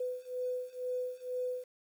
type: beating tone pair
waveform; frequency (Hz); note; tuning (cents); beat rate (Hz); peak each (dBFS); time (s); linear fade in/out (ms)
sine; 500 / 502.1; B4 / B4; +21 / +29; 2.1; -38 / -37; 0-1.64; 5
effects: 10-bit